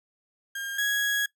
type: tone pair in turn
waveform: 35% pulse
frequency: 1613 / 1661.2 Hz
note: G6 / G#6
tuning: +49 / 0 cents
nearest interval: minor second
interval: 51 cents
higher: second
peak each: -30 / -22 dBFS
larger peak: second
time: 0.55-0.78 / 0.78-1.26 s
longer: second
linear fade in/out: 5 ms
effects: noise-tail reverb RT60 0.1 s tail -20 dB re dry